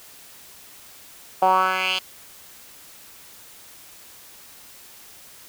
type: tone with band-pass filter sweep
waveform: 10% pulse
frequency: 186.8 Hz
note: F#3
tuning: 17 cents sharp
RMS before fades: -20 dBFS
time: 1.42-1.99 s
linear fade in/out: 5 ms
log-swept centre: 740 to 3500 Hz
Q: 3.4
effects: white hiss -46 dBFS RMS until 5.48 s